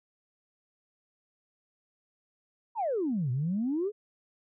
sine exponential two-way sweep, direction down then up, 975 to 119.2 to 438.9 Hz, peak -26 dBFS, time 2.75-3.92 s, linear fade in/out 50 ms, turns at 3.31 s, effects tanh soft clip ceiling -22 dBFS

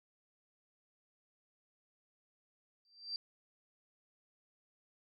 sine tone with exponential growth, 4695 Hz, D8, 1 cent flat, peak -34 dBFS, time 2.85-3.16 s, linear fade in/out 1 ms, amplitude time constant 67 ms, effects none

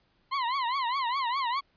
40% pulse tone with vibrato, 1021 Hz, C6, 43 cents flat, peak -26 dBFS, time 0.31-1.61 s, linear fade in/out 20 ms, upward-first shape triangle, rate 4.9 Hz, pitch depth 200 cents each way, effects pink hiss -69 dBFS RMS until 1.76 s + resampled to 11025 Hz

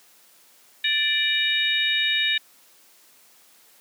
harmonic tone with a mistuned harmonic, 587.3 Hz, D5, in tune, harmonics 3 / 4 / 5 / 6, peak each -26 / -26 / -27 / -23 dBFS, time 0.84-2.38 s, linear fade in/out 5 ms, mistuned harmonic 6, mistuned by +100 cents, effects white hiss -55 dBFS RMS until 3.8 s + high-pass 200 Hz 12 dB/octave

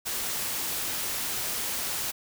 white noise, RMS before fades -31 dBFS, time 0.05-2.12 s, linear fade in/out 20 ms, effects none

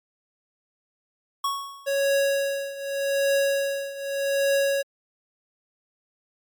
square tone with exponential decay, 1108.7 Hz, C#6, in tune, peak -22 dBFS, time 1.44-2.09 s, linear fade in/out 5 ms, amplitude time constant 140 ms
square tone with tremolo, 554.4 Hz, C#5, in tune, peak -19 dBFS, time 1.86-4.83 s, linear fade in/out 20 ms, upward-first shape triangle, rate 0.84 Hz, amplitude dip 85%
effects MP3 96 kbps

